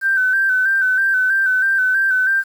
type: tone with vibrato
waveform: sine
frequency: 1544 Hz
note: G6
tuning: 27 cents flat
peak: -13 dBFS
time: 0.01-2.44 s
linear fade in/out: 50 ms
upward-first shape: square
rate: 3.1 Hz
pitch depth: 35 cents each way
effects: 7-bit